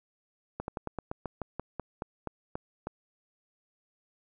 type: slowing click train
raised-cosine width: 1 ms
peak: -20 dBFS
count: 14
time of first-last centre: 0.6-2.87 s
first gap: 81 ms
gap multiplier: 1.12
effects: none